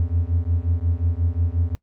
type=beating tone pair; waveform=triangle; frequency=82.41 / 88.01 Hz; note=E2 / F2; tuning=0 / +14 cents; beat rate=5.6 Hz; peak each=-20 dBFS; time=0-1.75 s; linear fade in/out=0 ms; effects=noise-tail reverb RT60 0.1 s tail -20 dB re dry